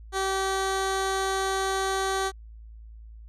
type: tone with low-pass filter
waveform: 15% pulse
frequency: 385.1 Hz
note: G4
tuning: 31 cents flat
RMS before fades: -27 dBFS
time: 0.12-2.32 s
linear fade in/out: 50 ms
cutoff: 8700 Hz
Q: 1.2
effects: added 55 Hz sine -42 dBFS peak until 3.28 s